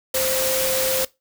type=tone in noise; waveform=sine; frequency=523.3 Hz; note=C5; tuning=in tune; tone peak=-23 dBFS; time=0.14-1.05 s; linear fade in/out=5 ms; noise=white; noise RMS=-23 dBFS; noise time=0.14-1.05 s; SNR=-3 dB; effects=noise-tail reverb RT60 0.2 s tail -20 dB re dry